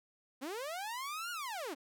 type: linear two-way sweep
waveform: sawtooth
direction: up then down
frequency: 243.8 to 1455 to 243.8 Hz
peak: -35 dBFS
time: 0.41-1.75 s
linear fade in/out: 20 ms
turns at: 1.31 s
effects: none